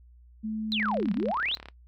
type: tone with pitch glide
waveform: sine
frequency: 217.3 to 210.4 Hz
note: A3 to G#3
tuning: -21 to +23 cents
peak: -29 dBFS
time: 0.43-1.32 s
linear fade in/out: 20 ms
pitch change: -56 cents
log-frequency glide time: 0.72-0.92 s
type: exponential two-way sweep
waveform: sine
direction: down then up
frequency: 4204 to 174.61 to 4204 Hz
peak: -26 dBFS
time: 0.72-1.55 s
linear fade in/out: 0 ms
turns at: 1.12 s
type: click train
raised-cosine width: 0.3 ms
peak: -26 dBFS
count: 32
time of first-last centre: 0.8-1.686 s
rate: 35 Hz
effects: noise-tail reverb RT60 0.1 s tail -19 dB re dry + added 60 Hz sine -51 dBFS peak until 1.87 s